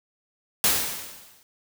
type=noise with exponential decay; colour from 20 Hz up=white; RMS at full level=-18 dBFS; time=0.64-1.43 s; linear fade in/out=1 ms; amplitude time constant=170 ms; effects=none